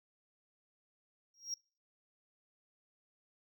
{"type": "tone with exponential growth", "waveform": "triangle", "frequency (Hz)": 5610, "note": "F8", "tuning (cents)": 7, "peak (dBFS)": -31, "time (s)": [1.34, 1.54], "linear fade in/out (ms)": 2, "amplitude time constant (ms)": 42, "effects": ["noise-tail reverb RT60 0.4 s tail -26 dB re dry", "tanh soft clip ceiling -29 dBFS"]}